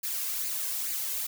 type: noise with flanger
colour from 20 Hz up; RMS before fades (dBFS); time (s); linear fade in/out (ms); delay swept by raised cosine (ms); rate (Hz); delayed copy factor
blue; -32; 0.03-1.27; 10; 0.43 to 1.93; 2.3; +0.55
effects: none